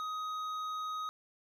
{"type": "tone with hard clipping", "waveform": "sine", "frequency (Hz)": 1256, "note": "D#6", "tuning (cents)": 16, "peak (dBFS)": -37, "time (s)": [0, 1.09], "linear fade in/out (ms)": 0, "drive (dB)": 7, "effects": []}